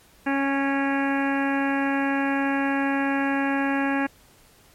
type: harmonic tone with a mistuned harmonic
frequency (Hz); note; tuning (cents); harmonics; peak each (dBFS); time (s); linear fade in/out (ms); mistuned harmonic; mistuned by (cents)
276; C#4; -7; 1 / 2 / 3 / 4 / 5 / 6 / 7 / 8 / 9 / 10; -23 / -32 / -29 / -35 / -37 / -29 / -36 / -39 / -37 / -40; 0.26-4.07; 10; 9; -37
effects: pink hiss -55 dBFS RMS until 4.74 s + MP3 64 kbps